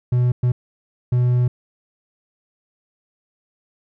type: tone bursts at uneven times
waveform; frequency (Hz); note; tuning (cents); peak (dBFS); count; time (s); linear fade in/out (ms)
triangle; 123.5; B2; 0; -12; 3; 0.12-0.32 / 0.43-0.52 / 1.12-1.48; 5
effects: none